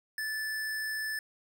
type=tone; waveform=square; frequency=1747 Hz; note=A6; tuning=13 cents flat; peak=-33 dBFS; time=0.18-1.19 s; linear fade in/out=2 ms; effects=none